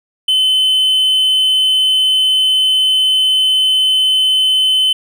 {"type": "tone", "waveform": "triangle", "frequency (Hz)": 3048, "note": "G7", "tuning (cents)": -49, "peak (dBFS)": -8, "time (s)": [0.28, 4.93], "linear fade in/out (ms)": 5, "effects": []}